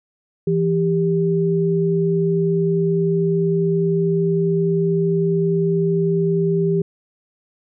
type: tone pair together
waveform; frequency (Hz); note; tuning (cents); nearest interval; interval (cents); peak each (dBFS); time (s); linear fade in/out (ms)
sine; 166.46 / 395.9; E3 / G4; +17 / +17; octave + minor third; 1500; -18; 0.47-6.82; 5
effects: none